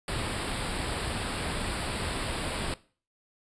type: band-stop noise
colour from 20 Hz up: pink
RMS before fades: -32 dBFS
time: 0.08-2.74 s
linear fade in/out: 2 ms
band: 5000 to 7800 Hz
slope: 96 dB/octave
effects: noise-tail reverb RT60 0.4 s tail -19 dB re dry + resampled to 22050 Hz